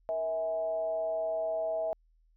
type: tone with frequency modulation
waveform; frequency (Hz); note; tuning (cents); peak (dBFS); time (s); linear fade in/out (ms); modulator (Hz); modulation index
sine; 647; E5; -32; -29; 0.09-1.93; 0; 179; 0.44
effects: added 40 Hz sine -63 dBFS peak until 2.36 s